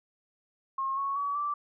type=tone with pitch steps; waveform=sine; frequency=1076 / 1105.6 / 1136 / 1167.3 Hz; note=C6 / C#6 / C#6 / D6; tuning=+48 / -5 / +42 / -11 cents; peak=-28 dBFS; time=0.78-1.54 s; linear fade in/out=5 ms; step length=190 ms; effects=none